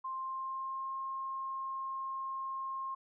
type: tone with pitch glide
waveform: sine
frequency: 1052 to 1067.9 Hz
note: C6 to C6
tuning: +9 to +35 cents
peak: -36 dBFS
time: 0.04-2.95 s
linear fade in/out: 10 ms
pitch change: +26 cents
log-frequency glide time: 0.16-0.95 s
effects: none